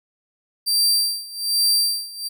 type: tone with tremolo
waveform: sawtooth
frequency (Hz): 4699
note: D8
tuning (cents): 0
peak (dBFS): -12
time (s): 0.66-2.29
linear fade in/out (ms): 20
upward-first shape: sine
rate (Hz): 1.2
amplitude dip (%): 90
effects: none